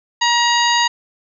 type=harmonic tone; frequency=950 Hz; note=A#5; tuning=33 cents sharp; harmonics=1 / 2 / 3 / 4 / 5 / 7; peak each=-16 / -19 / -21 / -22 / -23 / -24 dBFS; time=0.21-0.88 s; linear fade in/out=10 ms; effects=none